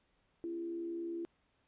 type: tone with frequency modulation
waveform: sine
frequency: 338 Hz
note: E4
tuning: 43 cents sharp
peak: -37 dBFS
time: 0.44-1.25 s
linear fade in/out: 0 ms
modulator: 71.1 Hz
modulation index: 0.35
effects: pink hiss -75 dBFS RMS until 1.67 s + resampled to 8000 Hz